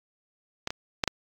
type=clicks; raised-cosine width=0.2 ms; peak=-12 / -14 / -6 / -7 dBFS; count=4; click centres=0.674 / 0.705 / 1.038 / 1.077 s; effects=AAC 48 kbps